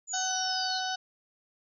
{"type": "linear sweep", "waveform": "sine", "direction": "down", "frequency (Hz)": [7040, 3981], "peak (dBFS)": -32, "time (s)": [0.07, 0.81], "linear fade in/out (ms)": 50}
{"type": "harmonic tone", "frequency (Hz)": 749, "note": "F#5", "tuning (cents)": 21, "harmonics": [1, 2, 4, 5, 6, 7, 8], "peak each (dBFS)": [-33, -36, -39, -40, -41, -41, -42], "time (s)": [0.13, 0.96], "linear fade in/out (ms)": 10}
{"effects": []}